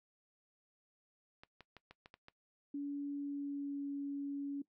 clicks, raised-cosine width 0.3 ms, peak -37 dBFS, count 7, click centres 1.435 / 1.607 / 1.767 / 1.91 / 2.059 / 2.141 / 2.284 s
sine tone with pitch glide, 284.7 to 281.8 Hz, C#4 to C#4, +46 to +29 cents, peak -37 dBFS, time 2.74-4.62 s, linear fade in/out 5 ms, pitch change -17 cents, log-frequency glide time 3.15-3.86 s
effects noise-tail reverb RT60 0.1 s tail -19 dB re dry

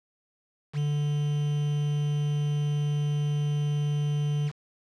triangle tone with quantisation, 146.83 Hz, D3, in tune, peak -22 dBFS, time 0.73-4.52 s, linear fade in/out 50 ms, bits 7, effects low-pass 6000 Hz 12 dB/octave

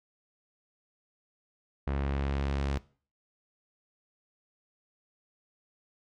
sawtooth tone with low-pass filter sweep, 69.3 Hz, C#2, in tune, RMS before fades -31 dBFS, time 1.87-2.78 s, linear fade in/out 0 ms, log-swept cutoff 2000 to 5900 Hz, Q 0.75, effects noise-tail reverb RT60 0.4 s tail -19 dB re dry

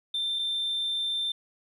sine tone pair in turn, 3573 / 3573 Hz, A7 / A7, +26 / +26 cents, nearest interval unison, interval 0 cents, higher neither, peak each -25 dBFS, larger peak neither, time 0.14-0.39 / 0.39-1.32 s, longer second, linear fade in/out 5 ms, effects tanh soft clip ceiling -24 dBFS + 11-bit

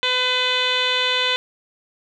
10% pulse tone with low-pass filter, 504 Hz, B4, 35 cents sharp, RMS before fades -20 dBFS, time 0.03-1.36 s, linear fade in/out 0 ms, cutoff 3700 Hz, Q 5.2, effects none

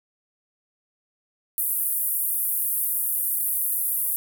white band-pass noise, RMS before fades -25 dBFS, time 1.58-4.16 s, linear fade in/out 0 ms, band 10000 to 16000 Hz, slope 48 dB/octave, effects none

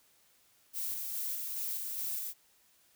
violet noise with tremolo, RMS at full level -36 dBFS, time 0.73-2.34 s, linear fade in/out 50 ms, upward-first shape square, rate 2.4 Hz, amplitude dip 25%, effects white hiss -67 dBFS RMS until 2.95 s

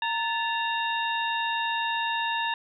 harmonic tone with a mistuned harmonic, 924 Hz, A#5, 16 cents flat, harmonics 1 / 2 / 3 / 4, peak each -28 / -31 / -33 / -34 dBFS, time 0.02-2.54 s, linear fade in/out 2 ms, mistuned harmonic 2, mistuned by -100 cents, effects none

